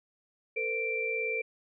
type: tone cluster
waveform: sine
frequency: 449.2 / 507 / 2351 Hz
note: A4 / B4 / D7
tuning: +36 / +45 / +1 cents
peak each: -34 / -38 / -31 dBFS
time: 0.56-1.42 s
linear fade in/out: 10 ms
effects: none